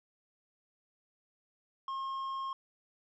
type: tone with tanh clipping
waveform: sine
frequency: 1074 Hz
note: C6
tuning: 45 cents sharp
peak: -36 dBFS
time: 1.88-2.53 s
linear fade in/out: 2 ms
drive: 6 dB
effects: none